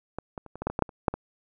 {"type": "clicks", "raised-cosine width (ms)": 1, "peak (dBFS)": [-18, -21, -30, -26, -19, -12, -19, -12, -7, -28, -6, -17], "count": 12, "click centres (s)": [0.186, 0.378, 0.463, 0.556, 0.62, 0.67, 0.7, 0.791, 0.823, 0.892, 1.082, 1.14], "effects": []}